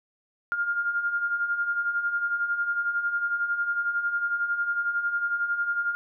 sine beating tone pair, 1399 / 1410 Hz, F6 / F6, +3 / +16 cents, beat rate 11 Hz, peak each -32 / -25 dBFS, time 0.52-5.95 s, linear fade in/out 0 ms, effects none

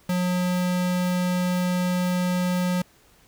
square tone, 180.2 Hz, F#3, 45 cents flat, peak -22 dBFS, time 0.09-2.82 s, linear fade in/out 5 ms, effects pink hiss -57 dBFS RMS until 3.27 s

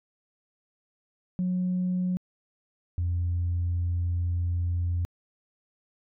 sine tone pair in turn, 182 / 87.04 Hz, F#3 / F2, -28 / -5 cents, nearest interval octave + minor second, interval 1277 cents, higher first, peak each -23 / -23 dBFS, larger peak neither, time 1.39-2.17 / 2.98-5.05 s, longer second, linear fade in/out 0 ms, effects tanh soft clip ceiling -21 dBFS

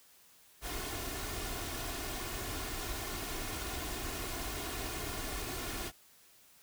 pink noise with comb filter, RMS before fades -39 dBFS, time 0.61-5.92 s, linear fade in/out 50 ms, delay 2.8 ms, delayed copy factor +0.55, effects white hiss -62 dBFS RMS until 6.62 s

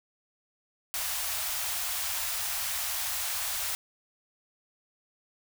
white band-stop noise, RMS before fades -32 dBFS, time 0.94-3.75 s, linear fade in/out 0 ms, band 100 to 610 Hz, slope 48 dB/octave, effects none

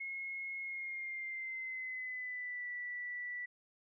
sine tone with pitch glide, 2165 to 1962.5 Hz, C#7 to B6, -41 to -11 cents, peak -39 dBFS, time 0-3.46 s, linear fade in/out 10 ms, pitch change -170 cents, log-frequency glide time 0.61-2.68 s, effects none

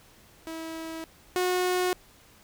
sawtooth tone pair in turn, 324.2 / 363.5 Hz, E4 / F#4, -29 / -31 cents, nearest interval major second, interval 198 cents, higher second, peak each -31 / -20 dBFS, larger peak second, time 0.47-1.04 / 1.36-1.93 s, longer neither, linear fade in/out 0 ms, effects pink hiss -56 dBFS RMS until 2.43 s

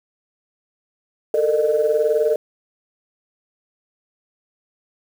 sine tone cluster, 440.8 / 460.2 / 608 Hz, A4 / A#4 / D#5, +3 / -22 / -40 cents, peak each -19 dBFS, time 1.34-2.36 s, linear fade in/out 2 ms, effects tanh soft clip ceiling -7 dBFS + 7-bit

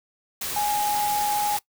sine tone in noise, 830.6 Hz, G#5, in tune, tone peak -22 dBFS, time 0.56-1.57 s, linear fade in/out 5 ms, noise white, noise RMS -30 dBFS, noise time 0.41-1.59 s, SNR +5 dB, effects noise-tail reverb RT60 0.1 s tail -21 dB re dry

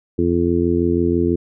harmonic tone, 86.1 Hz, F2, 24 cents flat, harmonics 1 / 2 / 3 / 4 / 5, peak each -23 / -24 / -20 / -18 / -23 dBFS, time 0.18-1.36 s, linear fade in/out 10 ms, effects none

